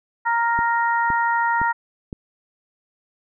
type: harmonic tone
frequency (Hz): 466.2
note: A#4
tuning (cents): 0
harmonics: 2 / 3 / 4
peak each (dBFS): -19 / -24 / -25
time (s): 0.25-1.73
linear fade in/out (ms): 20
type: click train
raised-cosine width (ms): 3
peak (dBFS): -17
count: 4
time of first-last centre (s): 0.59-2.128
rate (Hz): 1.95
effects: none